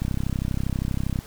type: click train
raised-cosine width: 5 ms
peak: -13 dBFS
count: 39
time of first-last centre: 0.02-1.189 s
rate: 32.5 Hz
effects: pink hiss -46 dBFS RMS until 1.26 s